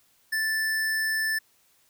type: tone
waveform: square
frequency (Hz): 1760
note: A6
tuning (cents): 0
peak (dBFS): -25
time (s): 0.32-1.39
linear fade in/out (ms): 10
effects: white hiss -64 dBFS RMS until 1.89 s